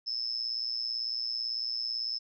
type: tone with amplitude modulation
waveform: sine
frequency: 5230 Hz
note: E8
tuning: 15 cents flat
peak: -27 dBFS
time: 0.06-2.19 s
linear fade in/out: 20 ms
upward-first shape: sine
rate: 118 Hz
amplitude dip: 85%
effects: none